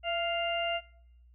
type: harmonic tone with a mistuned harmonic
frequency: 698.5 Hz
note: F5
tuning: in tune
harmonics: 1 / 2 / 3 / 4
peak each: -31 / -40 / -39 / -34 dBFS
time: 0.03-0.81 s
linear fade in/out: 50 ms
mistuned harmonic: 1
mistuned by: -51 cents
effects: noise-tail reverb RT60 0.8 s tail -22 dB re dry + added 60 Hz sine -55 dBFS peak until 1.34 s